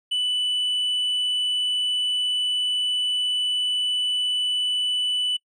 sine tone with tanh clipping, 2981 Hz, F#7, 12 cents sharp, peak -22 dBFS, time 0.11-5.37 s, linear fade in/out 10 ms, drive 3 dB, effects noise-tail reverb RT60 0.1 s tail -25 dB re dry

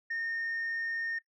sine tone, 1832 Hz, A#6, 31 cents flat, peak -30 dBFS, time 0.1-1.19 s, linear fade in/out 10 ms, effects noise-tail reverb RT60 0.1 s tail -18 dB re dry + tanh soft clip ceiling -29 dBFS

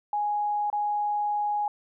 sine tone with dropouts, 830.6 Hz, G#5, in tune, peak -24 dBFS, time 0.13-1.68 s, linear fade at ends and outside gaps 2 ms, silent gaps 0.701-0.728 s, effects none

